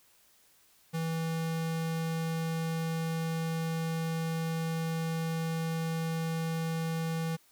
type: tone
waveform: square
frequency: 163.2 Hz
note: E3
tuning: 17 cents flat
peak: -31 dBFS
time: 0.93-7.37 s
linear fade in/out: 20 ms
effects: white hiss -64 dBFS RMS until 7.51 s